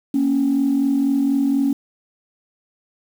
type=tone pair together; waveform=sine; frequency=233.1 / 277.2 Hz; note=A#3 / C#4; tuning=0 / 0 cents; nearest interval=minor third; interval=300 cents; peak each=-21 / -15 dBFS; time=0.14-1.73 s; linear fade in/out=5 ms; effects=tanh soft clip ceiling -10 dBFS + 7-bit